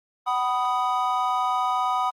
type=chord; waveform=triangle; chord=B major; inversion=second; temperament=equal with one note detuned; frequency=752.5 / 987.8 / 1244.5 Hz; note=F#5 / B5 / D#6; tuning=+29 / 0 / 0 cents; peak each=-24 dBFS; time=0.26-2.11 s; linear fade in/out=20 ms; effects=Opus 32 kbps